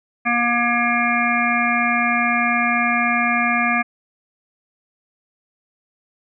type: harmonic tone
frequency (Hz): 238.4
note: A#3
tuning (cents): +39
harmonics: 1 / 3 / 5 / 7 / 9 / 10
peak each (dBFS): -23 / -23 / -23 / -23 / -23 / -23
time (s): 0.25-3.83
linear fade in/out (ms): 20
effects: none